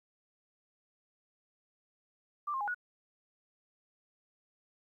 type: tone with pitch steps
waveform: sine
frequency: 1179 / 1064 / 823 / 1462 Hz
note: D6 / C6 / G#5 / F#6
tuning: +6 / +29 / -16 / -21 cents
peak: -32 dBFS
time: 2.47-2.746 s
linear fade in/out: 10 ms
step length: 69 ms
effects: 12-bit